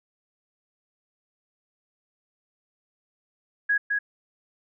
sine tone with echo, 1661.2 Hz, G#6, in tune, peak -19 dBFS, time 3.69-3.78 s, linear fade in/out 10 ms, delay 210 ms, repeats 1, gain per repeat -3 dB, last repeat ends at 3.99 s, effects none

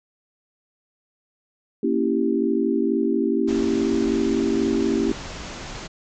sine chord, A# diminished seventh, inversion none, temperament equal, 233.1 / 277.2 / 329.6 / 392 Hz, A#3 / C#4 / E4 / G4, 0 / 0 / 0 / 0 cents, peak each -24 dBFS, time 1.83-5.12 s, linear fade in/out 5 ms
pink low-pass noise, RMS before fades -35 dBFS, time 3.47-5.88 s, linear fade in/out 20 ms, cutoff 7400 Hz, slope 96 dB/octave
effects none

